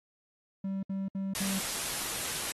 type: tone bursts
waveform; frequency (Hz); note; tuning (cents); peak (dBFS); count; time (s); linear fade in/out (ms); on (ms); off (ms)
triangle; 193.8; G3; -20; -29; 4; 0.64-1.592; 5; 190; 64
type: noise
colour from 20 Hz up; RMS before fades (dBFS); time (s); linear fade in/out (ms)
white; -34; 1.35-2.52; 0
effects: AAC 32 kbps